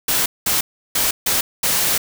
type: noise bursts at uneven times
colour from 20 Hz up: white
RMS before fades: -18 dBFS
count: 5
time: 0.08-0.26 / 0.46-0.61 / 0.95-1.11 / 1.26-1.41 / 1.63-1.98 s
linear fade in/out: 5 ms
effects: none